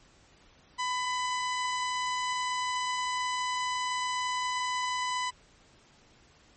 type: tone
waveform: sawtooth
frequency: 1000 Hz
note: B5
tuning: 21 cents sharp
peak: -25 dBFS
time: 0.78-5.31 s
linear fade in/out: 20 ms
effects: pink hiss -60 dBFS RMS until 6.56 s + MP3 32 kbps